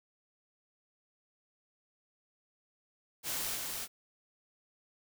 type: noise with echo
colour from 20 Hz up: white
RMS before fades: -36 dBFS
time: 3.23-3.59 s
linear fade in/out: 50 ms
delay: 290 ms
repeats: 1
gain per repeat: -3 dB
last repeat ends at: 3.88 s
effects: none